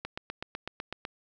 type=click train; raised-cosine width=0.3 ms; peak=-19 dBFS; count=9; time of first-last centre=0.05-1.051 s; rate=7.99 Hz; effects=none